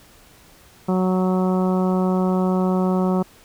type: harmonic tone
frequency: 185.1 Hz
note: F#3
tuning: 1 cent sharp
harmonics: 1 / 2 / 3 / 4 / 5 / 6 / 7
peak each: -18 / -24 / -28 / -30 / -32 / -34 / -35 dBFS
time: 0.88-3.23 s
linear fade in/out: 10 ms
effects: pink hiss -50 dBFS RMS until 3.44 s